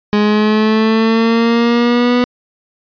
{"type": "exponential sweep", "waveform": "30% pulse", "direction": "up", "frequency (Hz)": [207.7, 246.9], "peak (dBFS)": -7, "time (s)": [0.13, 2.24], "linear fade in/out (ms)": 0, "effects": ["resampled to 11025 Hz"]}